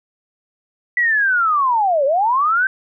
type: linear two-way sweep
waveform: sine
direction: down then up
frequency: 1975.5 to 526 to 1574 Hz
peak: -13 dBFS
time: 0.97-2.67 s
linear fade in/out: 2 ms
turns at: 2.05 s
effects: none